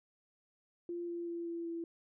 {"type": "tone with pitch steps", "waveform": "sine", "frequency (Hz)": [346, 343.2, 340.4, 337.7, 335], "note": ["F4", "F4", "F4", "E4", "E4"], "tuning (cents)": [-16, -30, -44, 42, 28], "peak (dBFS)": -37, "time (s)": [0.89, 1.84], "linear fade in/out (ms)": 2, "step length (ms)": 190, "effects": []}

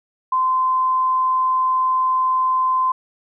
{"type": "tone", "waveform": "sine", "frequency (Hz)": 1033, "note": "C6", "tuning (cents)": -22, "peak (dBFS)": -15, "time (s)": [0.32, 2.92], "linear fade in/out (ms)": 5, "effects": []}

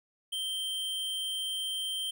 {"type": "tone with amplitude modulation", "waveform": "square", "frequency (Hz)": 3136, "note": "G7", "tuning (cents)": 0, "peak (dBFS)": -31, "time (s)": [0.32, 2.11], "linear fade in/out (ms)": 10, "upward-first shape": "sine", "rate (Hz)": 185, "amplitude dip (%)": 30, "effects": []}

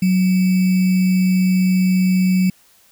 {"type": "tone with sample-and-hold", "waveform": "sine", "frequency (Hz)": 185, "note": "F#3", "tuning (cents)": 0, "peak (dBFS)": -12, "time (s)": [0.02, 2.5], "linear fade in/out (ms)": 5, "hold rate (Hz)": 2450, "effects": ["white hiss -53 dBFS RMS until 2.91 s"]}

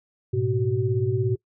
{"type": "tone cluster", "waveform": "sine", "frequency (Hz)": [105.9, 123, 377.3], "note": ["G#2", "B2", "F#4"], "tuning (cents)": [34, -7, 34], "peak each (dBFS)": -25, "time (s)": [0.33, 1.36], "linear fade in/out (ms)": 10, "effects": ["noise-tail reverb RT60 0.1 s tail -22 dB re dry"]}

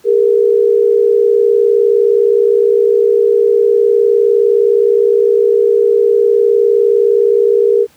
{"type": "tone pair together", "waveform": "sine", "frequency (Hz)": [406.6, 466.2], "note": ["G#4", "A#4"], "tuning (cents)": [-37, 0], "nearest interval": "major second", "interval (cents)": 237, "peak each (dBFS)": -10, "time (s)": [0.04, 7.87], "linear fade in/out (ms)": 50, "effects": ["pink hiss -49 dBFS RMS until 7.96 s", "high-pass 100 Hz 12 dB/octave"]}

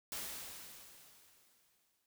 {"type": "noise with exponential decay", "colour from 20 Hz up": "white", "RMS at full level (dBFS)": -41, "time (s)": [0.12, 2.06], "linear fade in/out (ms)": 1, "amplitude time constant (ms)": 420, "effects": []}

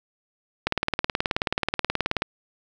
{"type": "click train", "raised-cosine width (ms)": 0.3, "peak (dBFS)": -6, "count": 30, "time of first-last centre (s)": [0.67, 2.221], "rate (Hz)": 18.7, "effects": []}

